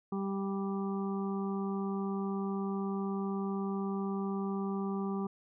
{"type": "harmonic tone", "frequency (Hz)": 196, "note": "G3", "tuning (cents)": 0, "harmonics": [1, 2, 4, 5, 6], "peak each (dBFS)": [-33, -38, -45, -48, -45], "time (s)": [0.12, 5.27], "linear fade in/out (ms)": 5, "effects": []}